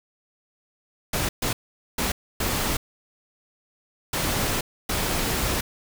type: noise bursts at uneven times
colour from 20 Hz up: pink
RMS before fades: -25 dBFS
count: 6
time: 1.13-1.29 / 1.42-1.53 / 1.98-2.12 / 2.4-2.77 / 4.13-4.61 / 4.89-5.61 s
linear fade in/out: 5 ms
effects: none